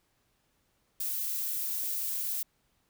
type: noise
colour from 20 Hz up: violet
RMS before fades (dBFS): -33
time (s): 1-2.43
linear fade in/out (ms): 5
effects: pink hiss -73 dBFS RMS until 2.89 s